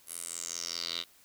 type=tone with band-pass filter sweep; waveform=10% pulse; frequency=85 Hz; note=F2; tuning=46 cents flat; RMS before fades=-38 dBFS; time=0.06-1.05 s; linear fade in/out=50 ms; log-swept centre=11000 to 3600 Hz; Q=4.9; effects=white hiss -61 dBFS RMS until 1.24 s